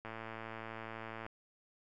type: click train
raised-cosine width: 0.5 ms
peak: -29 dBFS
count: 137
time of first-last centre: 0.05-1.264 s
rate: 112 Hz
effects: none